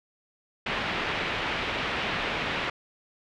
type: low-pass noise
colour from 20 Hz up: white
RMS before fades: -30 dBFS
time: 0.66-2.7 s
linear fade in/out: 5 ms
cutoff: 3000 Hz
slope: 24 dB/octave
effects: none